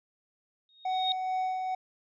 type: tone with exponential growth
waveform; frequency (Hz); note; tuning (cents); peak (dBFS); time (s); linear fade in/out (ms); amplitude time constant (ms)
sine; 3729; A#7; 0; -24; 0.69-1.12; 1; 93
type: tone with tremolo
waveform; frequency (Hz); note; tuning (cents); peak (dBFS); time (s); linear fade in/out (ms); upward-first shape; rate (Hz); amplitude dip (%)
triangle; 747; F#5; +16; -25; 0.85-1.75; 5; sine; 2.3; 35
effects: resampled to 16000 Hz